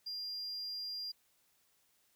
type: tone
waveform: triangle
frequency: 4800 Hz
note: D8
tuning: 37 cents sharp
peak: -37 dBFS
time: 0.06-1.12 s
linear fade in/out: 10 ms
effects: tanh soft clip ceiling -33 dBFS + white hiss -73 dBFS RMS until 2.15 s